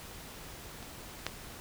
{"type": "clicks", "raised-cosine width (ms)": 0.2, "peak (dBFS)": [-29, -14], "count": 2, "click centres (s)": [0.827, 1.266], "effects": ["pink hiss -47 dBFS RMS until 1.6 s"]}